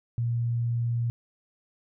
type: tone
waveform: sine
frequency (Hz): 118.1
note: A#2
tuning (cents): +23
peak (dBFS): -24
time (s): 0.18-1.1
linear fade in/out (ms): 0
effects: none